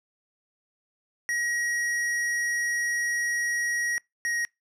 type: tone pair in turn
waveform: square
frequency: 1900 / 1885.8 Hz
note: A#6 / A#6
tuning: +33 / +20 cents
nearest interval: unison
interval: 13 cents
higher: first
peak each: -26 / -26 dBFS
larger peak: neither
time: 1.29-3.98 / 4.25-4.45 s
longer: first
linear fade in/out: 0 ms
effects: noise-tail reverb RT60 0.2 s tail -26 dB re dry + low-pass 10000 Hz 12 dB/octave